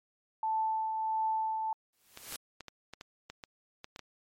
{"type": "tone with tremolo", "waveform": "sine", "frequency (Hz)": 880, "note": "A5", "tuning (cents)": 0, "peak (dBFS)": -27, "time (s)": [0.43, 1.73], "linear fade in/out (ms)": 2, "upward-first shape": "triangle", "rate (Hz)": 1.5, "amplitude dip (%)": 40}
{"type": "noise with exponential growth", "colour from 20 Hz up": "white", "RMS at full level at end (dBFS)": -38, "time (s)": [1.93, 2.36], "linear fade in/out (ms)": 0, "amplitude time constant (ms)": 92}
{"type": "clicks", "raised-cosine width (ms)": 0.2, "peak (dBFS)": -26, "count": 11, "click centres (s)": [2.174, 2.324, 2.607, 2.683, 2.936, 3.011, 3.3, 3.438, 3.844, 3.961, 3.993]}
{"effects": ["MP3 64 kbps"]}